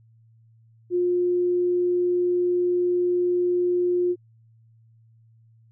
sine tone, 355.5 Hz, F4, 31 cents sharp, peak -19 dBFS, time 0.9-4.16 s, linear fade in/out 50 ms, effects added 113 Hz sine -53 dBFS peak until 5.71 s

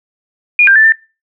sine tone with pitch steps, 2434 / 1589 / 1760 / 1787 Hz, D#7 / G6 / A6 / A6, -39 / +23 / 0 / +26 cents, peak -4 dBFS, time 0.59-0.922 s, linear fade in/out 2 ms, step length 83 ms, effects noise-tail reverb RT60 0.3 s tail -24 dB re dry

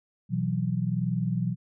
sine chord, B suspended fourth, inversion none, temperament equal, 123.47 / 164.81 / 185 Hz, B2 / E3 / F#3, 0 / 0 / 0 cents, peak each -29 dBFS, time 0.29-1.56 s, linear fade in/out 50 ms, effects none

